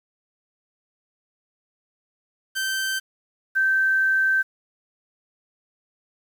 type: tone pair in turn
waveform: sawtooth / sine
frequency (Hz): 1553 / 1553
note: G6 / G6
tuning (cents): -17 / -17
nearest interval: unison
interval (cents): 0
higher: neither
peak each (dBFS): -20 / -17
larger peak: second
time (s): 2.55-3 / 3.55-4.43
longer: second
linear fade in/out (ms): 20
effects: 8-bit